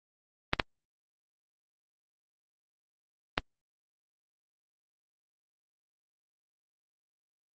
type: clicks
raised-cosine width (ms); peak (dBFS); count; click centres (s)
0.3; -7; 3; 0.534 / 0.598 / 3.379
effects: Opus 24 kbps